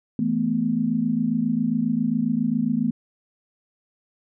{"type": "chord", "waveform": "sine", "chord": "E suspended fourth", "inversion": "none", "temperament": "just", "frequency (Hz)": [164.81, 219.8, 247.2], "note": ["E3", "A3", "B3"], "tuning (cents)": [0, -2, 2], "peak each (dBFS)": [-28, -23, -23], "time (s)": [0.19, 2.91], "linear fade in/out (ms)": 2, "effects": []}